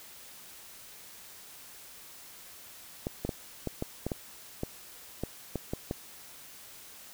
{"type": "clicks", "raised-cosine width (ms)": 2, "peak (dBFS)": -18, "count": 12, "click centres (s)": [3.069, 3.25, 3.292, 3.673, 3.824, 4.066, 4.118, 4.634, 5.236, 5.557, 5.735, 5.911], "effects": ["white hiss -50 dBFS RMS until 7.13 s"]}